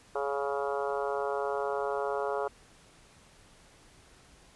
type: harmonic tone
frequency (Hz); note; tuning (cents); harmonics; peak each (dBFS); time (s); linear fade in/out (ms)
140; C#3; +18; 3 / 4 / 5 / 6 / 7 / 8 / 9 / 10; -33 / -35 / -37 / -39 / -40 / -41 / -42 / -43; 0.15-2.48; 5
effects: pink hiss -58 dBFS RMS until 4.55 s + resampled to 24000 Hz